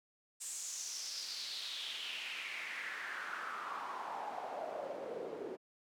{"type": "noise with band-pass filter sweep", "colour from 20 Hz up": "pink", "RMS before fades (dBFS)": -43, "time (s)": [0.4, 5.57], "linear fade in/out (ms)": 20, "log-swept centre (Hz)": [8000, 390], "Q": 4.2, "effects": ["high-pass 200 Hz 12 dB/octave"]}